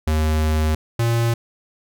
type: tone pair in turn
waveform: square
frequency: 77.78 / 116.54 Hz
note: D#2 / A#2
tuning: 0 / 0 cents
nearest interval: perfect fifth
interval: 700 cents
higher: second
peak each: -17 dBFS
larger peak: neither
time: 0.07-0.75 / 0.99-1.34 s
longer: first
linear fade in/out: 5 ms
effects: none